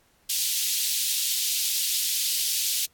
pink high-pass noise, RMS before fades -26 dBFS, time 0.29-2.86 s, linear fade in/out 10 ms, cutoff 3300 Hz, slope 24 dB/octave, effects pink hiss -63 dBFS RMS until 2.93 s + AAC 64 kbps

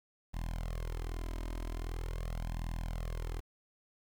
sawtooth tone with flanger, 41.31 Hz, E1, 4 cents sharp, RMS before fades -38 dBFS, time 0.33-3.41 s, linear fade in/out 20 ms, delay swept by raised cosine 1.1 to 3.2 ms, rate 0.43 Hz, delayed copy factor +0.9, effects 10-bit

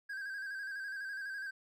triangle tone with vibrato, 1596 Hz, G6, 31 cents sharp, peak -37 dBFS, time 0.09-1.51 s, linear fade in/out 10 ms, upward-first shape square, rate 12 Hz, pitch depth 48 cents each way, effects none

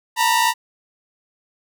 sawtooth tone pair together, 909.1 / 970 Hz, A#5 / B5, -44 / -31 cents, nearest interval minor second, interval 113 cents, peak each -14 dBFS, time 0.16-0.54 s, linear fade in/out 50 ms, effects none

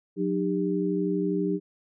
sine tone cluster, 182.2 / 305.4 / 397.7 Hz, F#3 / D#4 / G4, -26 / -32 / +25 cents, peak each -28 dBFS, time 0.16-1.6 s, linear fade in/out 50 ms, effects none

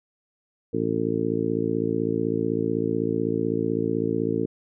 harmonic tone, 55.9 Hz, A1, 28 cents sharp, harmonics 2 / 3 / 4 / 5 / 6 / 7 / 8, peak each -33 / -31 / -31 / -28 / -29 / -31 / -28 dBFS, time 0.73-4.46 s, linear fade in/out 10 ms, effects none

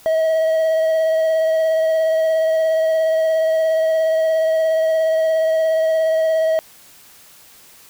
triangle tone with vibrato, 641 Hz, E5, 49 cents flat, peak -12 dBFS, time 0.06-6.59 s, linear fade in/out 0 ms, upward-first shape triangle, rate 17 Hz, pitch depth 20 cents each way, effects white hiss -46 dBFS RMS until 7.89 s

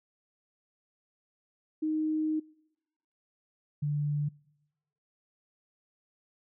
sine tone pair in turn, 311.1 / 146.82 Hz, D#4 / D3, 0 / 0 cents, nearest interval octave + minor second, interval 1300 cents, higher first, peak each -27 dBFS, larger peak neither, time 1.82-2.4 / 3.82-4.29 s, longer first, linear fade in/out 10 ms, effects noise-tail reverb RT60 1.0 s tail -26 dB re dry

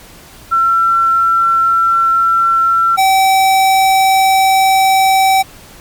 sine / square tone pair in turn, 1351 / 768.4 Hz, E6 / G5, +42 / -35 cents, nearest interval minor seventh, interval 977 cents, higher first, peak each -8 dBFS, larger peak neither, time 0.51-2.97 / 2.97-5.43 s, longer neither, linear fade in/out 20 ms, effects pink hiss -38 dBFS RMS until 5.8 s + MP3 96 kbps

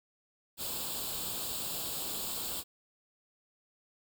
white noise with comb filter, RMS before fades -37 dBFS, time 0.57-2.64 s, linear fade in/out 50 ms, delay 0.25 ms, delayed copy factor +0.75, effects none

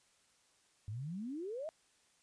sine exponential sweep, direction up, 98 to 660 Hz, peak -39 dBFS, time 0.88-1.69 s, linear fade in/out 0 ms, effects white hiss -71 dBFS RMS until 2.22 s + resampled to 22050 Hz

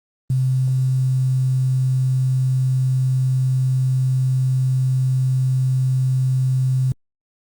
sine tone with quantisation, 130 Hz, C3, 11 cents flat, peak -15 dBFS, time 0.3-6.92 s, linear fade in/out 2 ms, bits 7, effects Opus 32 kbps

